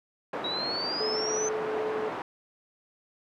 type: band-pass noise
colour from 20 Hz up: pink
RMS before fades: -35 dBFS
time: 0.33-2.22 s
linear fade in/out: 2 ms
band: 370 to 1300 Hz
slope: 12 dB/octave
type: exponential sweep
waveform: sine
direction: up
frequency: 3833 to 6200 Hz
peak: -30 dBFS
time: 0.44-1.49 s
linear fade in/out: 5 ms
type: tone with tremolo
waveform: sine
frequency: 432.8 Hz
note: A4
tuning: 29 cents flat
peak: -28 dBFS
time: 1-2.09 s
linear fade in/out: 5 ms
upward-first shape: triangle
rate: 2.8 Hz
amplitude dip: 25%
effects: none